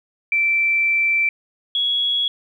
sine tone pair in turn, 2337 / 3344 Hz, D7 / G#7, -9 / +11 cents, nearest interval tritone, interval 620 cents, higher second, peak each -15 / -17 dBFS, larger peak first, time 0.32-1.29 / 1.75-2.28 s, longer first, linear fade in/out 2 ms, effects 9-bit

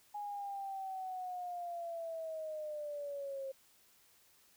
sine linear sweep, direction down, 830.6 to 533 Hz, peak -39 dBFS, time 0.14-3.52 s, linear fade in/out 10 ms, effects white hiss -67 dBFS RMS until 4.56 s

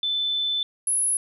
sine tone pair in turn, 3519 / 10545 Hz, A7 / E9, 0 / -1 cents, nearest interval octave + perfect fifth, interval 1899 cents, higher second, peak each -22 / -20 dBFS, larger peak second, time 0.03-0.63 / 0.87-1.17 s, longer first, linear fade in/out 2 ms, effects none

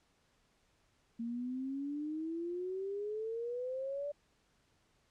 sine exponential sweep, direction up, 228.6 to 586 Hz, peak -36 dBFS, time 1.19-4.12 s, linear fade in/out 10 ms, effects pink hiss -73 dBFS RMS until 5.1 s + low-pass 8000 Hz 12 dB/octave

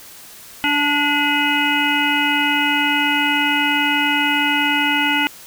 harmonic tone with a mistuned harmonic, 291.1 Hz, D4, 15 cents flat, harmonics 1 / 3 / 5 / 7 / 9 / 10, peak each -22 / -22 / -22 / -22 / -22 / -22 dBFS, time 0.64-5.27 s, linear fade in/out 0 ms, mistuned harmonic 9, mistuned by -55 cents, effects white hiss -40 dBFS RMS until 5.46 s

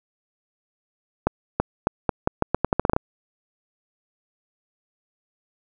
accelerating click train, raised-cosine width 1 ms, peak -4 dBFS, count 14, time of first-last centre 1.27-2.964 s, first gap 330 ms, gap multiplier 0.82, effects none

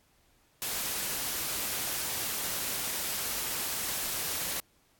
white noise, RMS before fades -33 dBFS, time 0.62-4.6 s, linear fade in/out 0 ms, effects pink hiss -67 dBFS RMS until 4.99 s + AAC 64 kbps

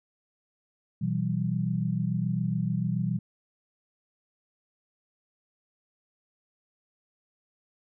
sine chord, E minor, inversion second, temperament equal with one note detuned, 123.47 / 164.81 / 191.85 Hz, B2 / E3 / G3, 0 / 0 / -37 cents, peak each -30 / -29 / -30 dBFS, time 1.01-3.19 s, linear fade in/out 10 ms, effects none

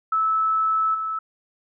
sine tone with level steps, 1306 Hz, E6, 17 cents flat, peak -18 / -24 dBFS, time 0.12-1.19 s, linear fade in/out 5 ms, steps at 0.94 s, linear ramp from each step 10 ms, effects none

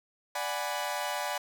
sawtooth chord, G# half-diminished seventh, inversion second, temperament equal, 587.3 / 740 / 830.6 / 987.8 Hz, D5 / F#5 / G#5 / B5, 0 / 0 / 0 / 0 cents, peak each -33 dBFS, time 0.35-1.38 s, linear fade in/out 5 ms, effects none

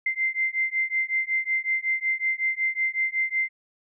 sine beating tone pair, 2081 / 2086.4 Hz, C7 / C7, -10 / -5 cents, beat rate 5.4 Hz, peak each -26 dBFS, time 0.06-3.49 s, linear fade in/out 5 ms, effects none

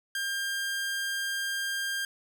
sawtooth tone, 1600 Hz, G6, 35 cents sharp, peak -26 dBFS, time 0.15-2.05 s, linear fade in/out 2 ms, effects none

